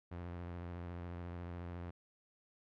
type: tone with vibrato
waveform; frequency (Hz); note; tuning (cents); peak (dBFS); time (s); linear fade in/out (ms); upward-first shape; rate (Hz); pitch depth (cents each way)
sawtooth; 87.2; F2; -2; -39; 0.11-1.91; 10; square; 14; 28
effects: low-pass 2000 Hz 12 dB/octave